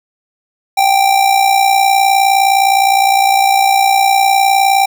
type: tone with amplitude modulation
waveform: square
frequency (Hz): 784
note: G5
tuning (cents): 0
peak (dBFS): -6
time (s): 0.77-4.86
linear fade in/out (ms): 10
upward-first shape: sine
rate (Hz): 59.6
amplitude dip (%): 60
effects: none